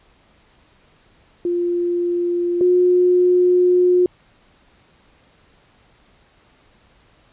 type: tone pair in turn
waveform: sine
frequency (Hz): 349.2 / 359.6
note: F4 / F#4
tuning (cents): 0 / -49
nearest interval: minor second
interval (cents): 51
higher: second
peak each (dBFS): -17 / -11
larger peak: second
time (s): 1.45-2.61 / 2.61-4.06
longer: second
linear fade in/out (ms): 2
effects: pink hiss -55 dBFS RMS until 7.32 s + resampled to 8000 Hz